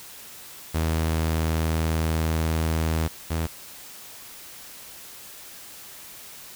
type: tone pair in turn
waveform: sawtooth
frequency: 80.3 / 81.05 Hz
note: E2 / E2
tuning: -45 / -29 cents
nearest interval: unison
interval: 16 cents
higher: second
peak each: -18 / -20 dBFS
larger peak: first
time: 0.74-3.08 / 3.3-3.47 s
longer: first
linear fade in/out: 10 ms
effects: white hiss -43 dBFS RMS until 6.55 s